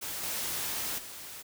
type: noise with level steps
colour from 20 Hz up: white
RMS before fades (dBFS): -37 / -34 / -44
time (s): 0.01-1.43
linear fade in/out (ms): 20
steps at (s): 0.23 / 0.98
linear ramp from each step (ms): 5
effects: none